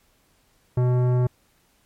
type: tone with tanh clipping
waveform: sine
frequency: 124.5 Hz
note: B2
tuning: 14 cents sharp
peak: -19 dBFS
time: 0.77-1.27 s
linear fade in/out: 5 ms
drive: 15 dB
effects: pink hiss -63 dBFS RMS until 1.85 s + MP3 64 kbps